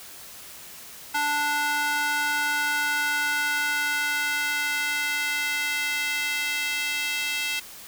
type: tone with high-pass filter sweep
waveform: square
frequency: 293.7 Hz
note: D4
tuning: in tune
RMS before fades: -26 dBFS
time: 1.14-7.6 s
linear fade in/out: 10 ms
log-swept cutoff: 1100 to 2500 Hz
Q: 2.3
effects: white hiss -43 dBFS RMS until 7.87 s